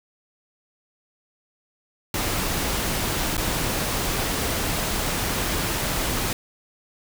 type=noise with dropouts; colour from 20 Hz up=pink; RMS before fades=-25 dBFS; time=2.14-6.33 s; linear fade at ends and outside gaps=2 ms; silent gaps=3.369-3.378 s; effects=none